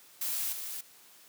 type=noise with level steps; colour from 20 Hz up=blue; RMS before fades=-33 / -39 dBFS; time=0.21-0.81 s; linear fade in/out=5 ms; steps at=0.52 s; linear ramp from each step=10 ms; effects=white hiss -57 dBFS RMS until 1.28 s + high-pass 150 Hz 12 dB/octave